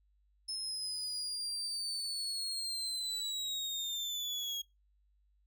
35% pulse linear sweep, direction down, 5220 to 3284 Hz, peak -34 dBFS, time 0.48-4.62 s, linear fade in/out 10 ms, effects noise-tail reverb RT60 0.2 s tail -22 dB re dry + added 50 Hz sine -68 dBFS peak until 5.46 s

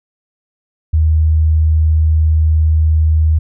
sine tone, 78.6 Hz, D#2, 18 cents sharp, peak -8 dBFS, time 0.93-3.39 s, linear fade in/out 10 ms, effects none

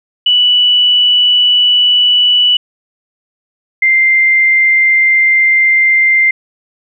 sine tone pair in turn, 2959 / 2092 Hz, F#7 / C7, -1 / -1 cents, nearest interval tritone, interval 600 cents, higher first, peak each -6 dBFS, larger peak neither, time 0.26-2.57 / 3.82-6.31 s, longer second, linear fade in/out 5 ms, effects none

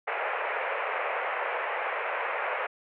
pink band-pass noise, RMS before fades -31 dBFS, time 0.07-2.67 s, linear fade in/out 10 ms, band 470 to 2500 Hz, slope 48 dB/octave, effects none

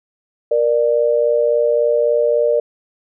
sine tone pair together, 470.4 / 594 Hz, A#4 / D5, +16 / +20 cents, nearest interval major third, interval 404 cents, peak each -15 dBFS, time 0.51-2.6 s, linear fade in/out 5 ms, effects none

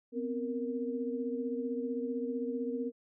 sine tone cluster, 250 / 265.6 / 466.3 Hz, B3 / C4 / A#4, +21 / +26 / +1 cents, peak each -36 / -39 / -36 dBFS, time 0.12-2.92 s, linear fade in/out 50 ms, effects none

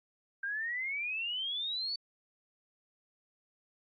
sine exponential sweep, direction up, 1572 to 4549 Hz, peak -33 dBFS, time 0.43-1.96 s, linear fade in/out 5 ms, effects AAC 48 kbps

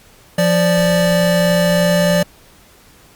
square tone pair together, 174.2 / 585.9 Hz, F3 / D5, -4 / -4 cents, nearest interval octave + major sixth, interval 2100 cents, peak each -15 dBFS, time 0.38-2.23 s, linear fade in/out 5 ms, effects pink hiss -47 dBFS RMS until 3.15 s + Opus 48 kbps

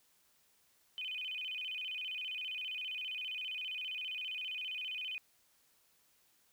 sine tone with vibrato, 2757 Hz, F7, 23 cents flat, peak -38 dBFS, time 0.98-5.18 s, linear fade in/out 0 ms, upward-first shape square, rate 15 Hz, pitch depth 180 cents each way, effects white hiss -71 dBFS RMS until 6.52 s

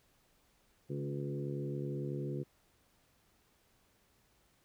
harmonic tone with a mistuned harmonic, 70.8 Hz, C#2, 37 cents sharp, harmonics 2 / 3 / 4 / 5 / 6 / 7, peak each -38 / -46 / -45 / -42 / -48 / -48 dBFS, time 0.89-2.44 s, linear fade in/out 20 ms, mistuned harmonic 5, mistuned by +16 cents, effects pink hiss -71 dBFS RMS until 4.64 s

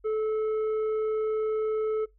triangle tone with tanh clipping, 434.2 Hz, A4, 23 cents flat, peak -26 dBFS, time 0.04-2.06 s, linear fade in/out 20 ms, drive 10 dB, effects noise-tail reverb RT60 0.2 s tail -24 dB re dry + added 47 Hz sine -58 dBFS peak until 2.18 s

